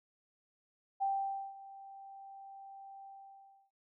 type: tone with ADSR envelope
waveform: sine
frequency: 784 Hz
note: G5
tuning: in tune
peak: -29 dBFS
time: 1-3.71 s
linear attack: 25 ms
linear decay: 510 ms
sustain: -19 dB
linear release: 660 ms
effects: none